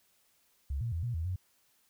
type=tone with pitch steps; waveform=sine; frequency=69.3 / 116.7 / 83.3 / 120.3 / 81.4 / 91.7 Hz; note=C#2 / A#2 / E2 / B2 / E2 / F#2; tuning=0 / +2 / +19 / -45 / -21 / -15 cents; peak=-31 dBFS; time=0.7-1.36 s; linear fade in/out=5 ms; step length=110 ms; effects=white hiss -70 dBFS RMS until 1.89 s